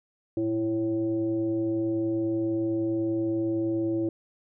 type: tone with frequency modulation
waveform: sine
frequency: 332.3 Hz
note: E4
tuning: 14 cents sharp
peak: -24 dBFS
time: 0.37-4.09 s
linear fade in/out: 2 ms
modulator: 218 Hz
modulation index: 0.54
effects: none